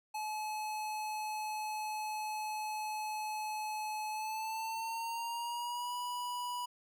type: tone with pitch glide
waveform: square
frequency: 857 to 978.8 Hz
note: A5 to B5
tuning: -46 to -16 cents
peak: -37 dBFS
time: 0.14-6.66 s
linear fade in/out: 10 ms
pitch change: +230 cents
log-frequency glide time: 4.1-5.94 s
effects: none